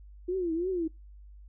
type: tone with vibrato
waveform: sine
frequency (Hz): 349.1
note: F4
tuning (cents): -1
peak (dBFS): -27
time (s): 0.28-0.88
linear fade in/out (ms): 10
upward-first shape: triangle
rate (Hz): 3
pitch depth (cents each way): 170
effects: noise-tail reverb RT60 0.2 s tail -24 dB re dry + added 50 Hz sine -47 dBFS peak until 1.48 s